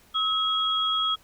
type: tone pair together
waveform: sine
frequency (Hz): 1284 / 3303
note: E6 / G#7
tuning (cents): -46 / -10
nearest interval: octave + major third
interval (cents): 1636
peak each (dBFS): -26 / -24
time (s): 0.14-1.16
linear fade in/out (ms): 20
effects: pink hiss -57 dBFS RMS until 1.23 s